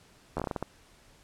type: slowing click train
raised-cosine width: 1 ms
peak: -17 dBFS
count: 9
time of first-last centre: 0.37-0.626 s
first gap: 12 ms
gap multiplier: 1.27
effects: pink hiss -59 dBFS RMS until 1.23 s + low-pass 10000 Hz 12 dB/octave